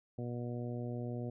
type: harmonic tone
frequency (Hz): 120.9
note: B2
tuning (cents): -36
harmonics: 1 / 2 / 3 / 4 / 5 / 6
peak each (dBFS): -39 / -42 / -46 / -47 / -49 / -54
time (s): 0.18-1.3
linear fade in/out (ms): 5
effects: none